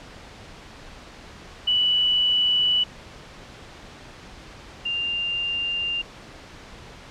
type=tone pair in turn; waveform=sine; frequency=2960 / 2794 Hz; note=F#7 / F7; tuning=0 / 0 cents; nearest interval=minor second; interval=100 cents; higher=first; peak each=-17 / -23 dBFS; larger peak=first; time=1.67-2.84 / 4.85-6.02 s; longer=neither; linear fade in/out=10 ms; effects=pink hiss -43 dBFS RMS until 7.1 s + low-pass 5000 Hz 12 dB/octave